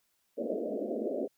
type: band-pass noise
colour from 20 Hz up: white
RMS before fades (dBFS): -34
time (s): 0.37-1.28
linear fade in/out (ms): 20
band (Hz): 210 to 640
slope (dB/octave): 96
effects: white hiss -75 dBFS RMS until 1.37 s